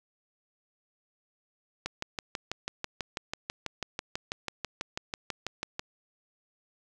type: click train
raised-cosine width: 0.2 ms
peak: -15 dBFS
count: 25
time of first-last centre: 1.86-5.794 s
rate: 6.1 Hz
effects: none